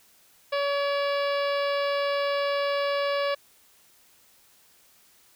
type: harmonic tone with a mistuned harmonic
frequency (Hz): 566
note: C#5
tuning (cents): +36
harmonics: 1 / 2 / 3 / 4 / 5 / 6 / 7 / 8 / 9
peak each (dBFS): -25 / -31 / -35 / -37 / -39 / -41 / -42 / -43 / -44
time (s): 0.52-3.35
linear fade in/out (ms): 10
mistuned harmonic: 4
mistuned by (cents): +37
effects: white hiss -59 dBFS RMS until 5.35 s